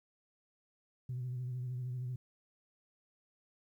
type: tone with vibrato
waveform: sine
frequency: 125.5 Hz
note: B2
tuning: 28 cents sharp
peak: -35 dBFS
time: 1.09-2.16 s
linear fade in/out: 5 ms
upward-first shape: sine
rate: 13 Hz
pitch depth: 43 cents each way
effects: tanh soft clip ceiling -33 dBFS + 12-bit